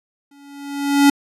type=tone with exponential growth; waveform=square; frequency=282.6 Hz; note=C#4; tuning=34 cents sharp; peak=-8 dBFS; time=0.31-1.1 s; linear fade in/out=5 ms; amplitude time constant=170 ms; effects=resampled to 32000 Hz